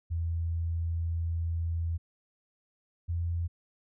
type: tone pair in turn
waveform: sine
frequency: 83.4 / 85.05 Hz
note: E2 / F2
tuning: +21 / -45 cents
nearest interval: unison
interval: 34 cents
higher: second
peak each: -28 dBFS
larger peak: neither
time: 0.1-1.98 / 3.08-3.48 s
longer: first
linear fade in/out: 20 ms
effects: none